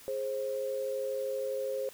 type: tone pair together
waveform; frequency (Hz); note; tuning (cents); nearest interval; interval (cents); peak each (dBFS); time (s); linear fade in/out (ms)
sine; 417.7 / 530.2; G#4 / C5; +10 / +23; major third; 413; -37 / -32; 0.08-1.89; 0
effects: white hiss -53 dBFS RMS until 1.93 s